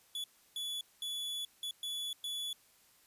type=tone bursts at uneven times; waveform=45% pulse; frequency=3424 Hz; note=A7; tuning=48 cents flat; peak=-37 dBFS; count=6; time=0.15-0.24 / 0.56-0.81 / 1.02-1.45 / 1.63-1.71 / 1.83-2.13 / 2.24-2.53 s; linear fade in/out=2 ms; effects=white hiss -66 dBFS RMS until 3.06 s + resampled to 32000 Hz